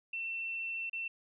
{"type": "tone with dropouts", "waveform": "sine", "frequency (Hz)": 2693, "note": "E7", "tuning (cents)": 36, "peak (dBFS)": -35, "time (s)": [0.13, 1.08], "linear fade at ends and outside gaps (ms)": 5, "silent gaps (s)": [0.897, 0.93], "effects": []}